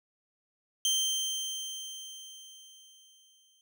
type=tone with exponential decay; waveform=25% pulse; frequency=3136 Hz; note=G7; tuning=in tune; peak=-21 dBFS; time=0.85-3.61 s; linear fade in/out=1 ms; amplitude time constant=600 ms; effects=none